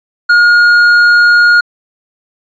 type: tone with hard clipping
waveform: sine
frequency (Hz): 1430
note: F6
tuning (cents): +41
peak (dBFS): -5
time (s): 0.29-1.61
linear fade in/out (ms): 10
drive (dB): 5
effects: resampled to 16000 Hz